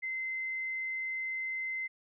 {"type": "tone", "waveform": "sine", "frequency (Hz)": 2066, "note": "C7", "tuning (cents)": -22, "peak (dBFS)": -33, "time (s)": [0.02, 1.88], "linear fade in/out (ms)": 20, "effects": []}